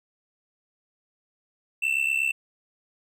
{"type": "tone with amplitude modulation", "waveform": "triangle", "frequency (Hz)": 2674, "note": "E7", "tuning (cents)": 24, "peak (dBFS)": -17, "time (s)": [1.82, 2.32], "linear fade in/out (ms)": 10, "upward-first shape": "sine", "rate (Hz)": 68.3, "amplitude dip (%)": 80, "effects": []}